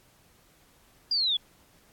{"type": "linear sweep", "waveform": "sine", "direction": "down", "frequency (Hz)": [4888, 3322], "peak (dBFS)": -23, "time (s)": [1.11, 1.37], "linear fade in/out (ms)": 5, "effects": ["pink hiss -61 dBFS RMS until 1.92 s", "AAC 64 kbps"]}